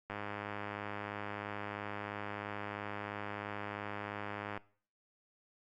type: click train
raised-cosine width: 0.5 ms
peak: -25 dBFS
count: 462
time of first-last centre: 0.1-4.576 s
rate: 103 Hz
effects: noise-tail reverb RT60 0.5 s tail -21 dB re dry + Opus 48 kbps